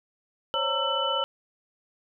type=tone cluster; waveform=sine; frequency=530 / 565 / 918 / 1338 / 2995 Hz; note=C5 / C#5 / A#5 / E6 / F#7; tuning=+22 / +33 / -27 / +25 / +20 cents; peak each=-32 / -32 / -31 / -30 / -28 dBFS; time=0.54-1.24 s; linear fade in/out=0 ms; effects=none